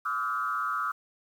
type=tone with frequency modulation; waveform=sine; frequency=1282 Hz; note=E6; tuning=49 cents flat; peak=-27 dBFS; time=0.05-0.92 s; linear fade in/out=10 ms; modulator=120 Hz; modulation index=1.2; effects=9-bit